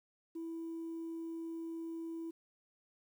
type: tone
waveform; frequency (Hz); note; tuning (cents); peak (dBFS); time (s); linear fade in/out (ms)
sine; 329.6; E4; 0; -38; 0.35-2.31; 10
effects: tanh soft clip ceiling -37 dBFS + 11-bit